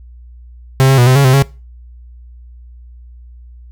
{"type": "tone with pitch steps", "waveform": "45% pulse", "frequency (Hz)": [133.1, 134.7, 122.1, 129.1, 139.7, 129.7, 138], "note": ["C3", "C#3", "B2", "C3", "C#3", "C3", "C#3"], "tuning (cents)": [30, -49, -19, -23, 14, -15, -7], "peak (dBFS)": -6, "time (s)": [0.8, 1.423], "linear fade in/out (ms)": 0, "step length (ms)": 89, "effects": ["noise-tail reverb RT60 0.3 s tail -21 dB re dry", "added 60 Hz sine -34 dBFS peak until 3.71 s"]}